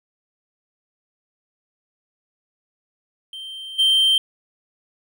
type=tone with level steps; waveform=triangle; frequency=3136 Hz; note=G7; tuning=in tune; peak=-30 / -12 dBFS; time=3.33-4.18 s; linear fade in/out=2 ms; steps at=3.78 s; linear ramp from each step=20 ms; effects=none